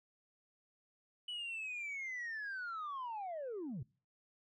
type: linear sweep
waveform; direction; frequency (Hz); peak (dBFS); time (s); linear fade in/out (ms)
sine; down; 2978 to 107.1; -38; 1.28-3.83; 5
effects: noise-tail reverb RT60 0.4 s tail -25 dB re dry + tanh soft clip ceiling -38 dBFS